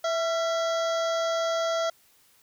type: harmonic tone with a mistuned harmonic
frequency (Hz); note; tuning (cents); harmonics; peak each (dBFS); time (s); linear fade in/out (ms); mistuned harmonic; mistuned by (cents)
659.3; E5; 0; 1 / 2 / 3 / 5 / 6 / 7 / 8 / 9 / 10; -25 / -31 / -40 / -38 / -45 / -43 / -45 / -44 / -46; 0.04-1.9; 5; 2; +57
effects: white hiss -61 dBFS RMS until 2.42 s